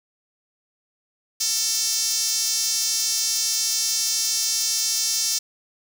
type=tone with high-pass filter; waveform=sawtooth; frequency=447.2 Hz; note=A4; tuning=28 cents sharp; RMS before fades=-23 dBFS; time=1.4-5.39 s; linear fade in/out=10 ms; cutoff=5600 Hz; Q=3.3; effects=none